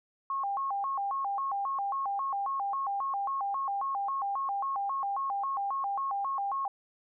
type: tone with vibrato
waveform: sine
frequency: 932.3 Hz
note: A#5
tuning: in tune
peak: -29 dBFS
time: 0.3-6.68 s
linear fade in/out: 2 ms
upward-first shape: square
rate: 3.7 Hz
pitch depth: 270 cents each way
effects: none